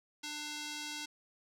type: tone with band-pass filter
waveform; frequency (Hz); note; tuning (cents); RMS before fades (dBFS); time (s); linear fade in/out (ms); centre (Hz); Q
square; 298.1; D4; +26; -42; 0.23-1.06; 10; 4700; 1.1
effects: none